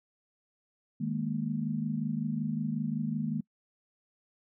sine chord, D# suspended fourth, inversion none, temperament equal, 155.56 / 207.7 / 233.1 Hz, D#3 / G#3 / A#3, 0 / 0 / 0 cents, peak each -34 / -34 / -33 dBFS, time 1-3.41 s, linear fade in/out 10 ms, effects noise-tail reverb RT60 0.1 s tail -25 dB re dry

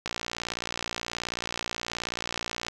click train, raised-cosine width 0.2 ms, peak -13 dBFS, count 155, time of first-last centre 0.06-2.684 s, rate 58.7 Hz, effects none

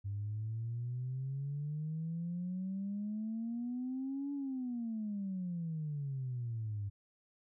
sine exponential two-way sweep, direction up then down, 98.9 to 285.4 to 98.9 Hz, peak -35 dBFS, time 0.04-6.9 s, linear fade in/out 20 ms, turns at 4.33 s, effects tanh soft clip ceiling -31 dBFS

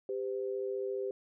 sine tone pair together, 395.4 / 510 Hz, G4 / C5, +15 / -44 cents, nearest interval major third, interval 441 cents, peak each -34 / -38 dBFS, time 0.09-1.11 s, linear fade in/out 2 ms, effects none

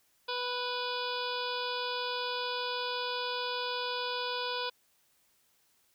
harmonic tone, 493.2 Hz, B4, 2 cents flat, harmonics 1 / 2 / 3 / 5 / 6 / 7 / 8 / 9 / 10, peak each -38 / -37 / -41 / -43 / -45 / -40 / -44 / -45 / -44 dBFS, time 0.28-4.7 s, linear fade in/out 10 ms, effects white hiss -70 dBFS RMS until 5.94 s

